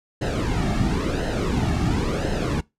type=noise with flanger; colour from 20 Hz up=brown; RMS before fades=-23 dBFS; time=0.21-2.61 s; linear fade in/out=10 ms; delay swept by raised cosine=0.86 to 2.06 ms; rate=0.96 Hz; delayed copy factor=-0.75; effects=noise-tail reverb RT60 0.2 s tail -22 dB re dry + low-pass 8000 Hz 12 dB/octave